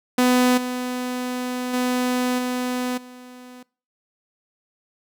sawtooth tone with level steps, 250 Hz, B3, 21 cents sharp, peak -11 / -21 / -16 / -19 / -36 dBFS, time 0.18-3.63 s, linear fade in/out 5 ms, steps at 0.57 / 1.73 / 2.38 / 2.97 s, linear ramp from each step 10 ms, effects noise-tail reverb RT60 0.4 s tail -24 dB re dry

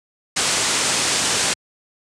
white low-pass noise, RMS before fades -20 dBFS, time 0.36-1.54 s, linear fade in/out 10 ms, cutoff 9000 Hz, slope 48 dB/octave, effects high-pass 100 Hz 12 dB/octave

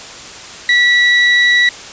35% pulse tone, 1948 Hz, B6, 24 cents flat, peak -6 dBFS, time 0.69-1.69 s, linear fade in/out 2 ms, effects white hiss -31 dBFS RMS until 1.92 s + resampled to 16000 Hz

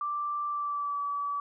sine tone with pitch glide, 1174.7 to 1147.2 Hz, D6 to D6, 0 to -41 cents, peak -29 dBFS, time 0.01-1.4 s, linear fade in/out 2 ms, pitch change -41 cents, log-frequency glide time 0.47-1.01 s, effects none

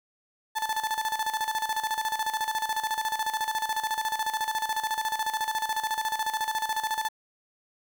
35% pulse tone with tremolo, 875 Hz, A5, 10 cents flat, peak -23 dBFS, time 0.55-7.09 s, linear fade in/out 20 ms, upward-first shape square, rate 14 Hz, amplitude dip 70%, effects 9-bit

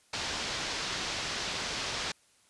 white low-pass noise, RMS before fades -35 dBFS, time 0.13-2.12 s, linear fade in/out 5 ms, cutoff 5600 Hz, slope 24 dB/octave, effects white hiss -65 dBFS RMS until 2.49 s + resampled to 24000 Hz

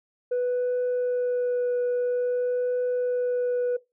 sine tone with vibrato, 493.2 Hz, B4, 2 cents flat, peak -20 dBFS, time 0.31-3.77 s, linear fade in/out 10 ms, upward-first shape triangle, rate 0.5 Hz, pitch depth 11 cents each way, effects noise-tail reverb RT60 0.2 s tail -19 dB re dry + tanh soft clip ceiling -21 dBFS

